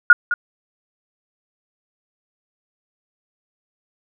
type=tone with echo; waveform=sine; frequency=1434 Hz; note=F6; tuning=45 cents sharp; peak=-3 dBFS; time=0.1-0.13 s; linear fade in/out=2 ms; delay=210 ms; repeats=1; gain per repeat=-13 dB; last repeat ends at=0.34 s; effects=none